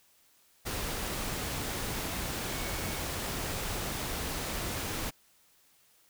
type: tone in noise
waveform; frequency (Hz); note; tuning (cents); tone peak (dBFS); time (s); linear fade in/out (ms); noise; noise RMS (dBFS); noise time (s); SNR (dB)
sine; 2217; C#7; 0; -46; 2.48-3; 20; pink; -35; 0.65-5.11; -14
effects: white hiss -65 dBFS RMS until 6.09 s